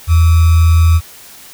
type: tone with sample-and-hold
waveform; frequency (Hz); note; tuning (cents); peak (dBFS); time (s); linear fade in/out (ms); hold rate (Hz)
sine; 82.41; E2; 0; -5; 0.07-1.01; 50; 1225
effects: white hiss -37 dBFS RMS until 1.53 s